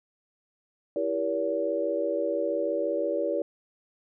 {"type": "chord", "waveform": "sine", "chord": "E diminished seventh", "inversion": "none", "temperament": "just", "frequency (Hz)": [329.6, 395.6, 474.7, 569.6], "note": ["E4", "G4", "Bb4", "Db5"], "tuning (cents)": [0, 16, 31, 47], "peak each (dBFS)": [-32, -33, -31, -28], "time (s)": [0.96, 3.42], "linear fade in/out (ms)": 2, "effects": []}